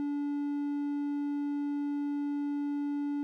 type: tone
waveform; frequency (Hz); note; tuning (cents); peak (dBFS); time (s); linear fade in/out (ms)
triangle; 288.1; D4; -33; -28; 0-3.23; 0
effects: none